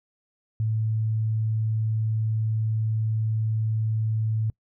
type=tone; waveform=sine; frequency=110 Hz; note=A2; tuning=in tune; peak=-22 dBFS; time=0.6-4.5 s; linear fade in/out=0 ms; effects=noise-tail reverb RT60 0.1 s tail -25 dB re dry